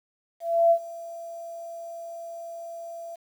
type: tone with ADSR envelope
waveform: sine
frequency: 674 Hz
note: E5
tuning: 38 cents sharp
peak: -14 dBFS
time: 0.4-3.16 s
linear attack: 310 ms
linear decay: 75 ms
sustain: -21 dB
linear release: 13 ms
effects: 9-bit